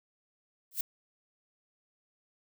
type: noise with exponential growth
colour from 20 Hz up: violet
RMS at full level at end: -25 dBFS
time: 0.71-0.81 s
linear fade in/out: 5 ms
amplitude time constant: 21 ms
effects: none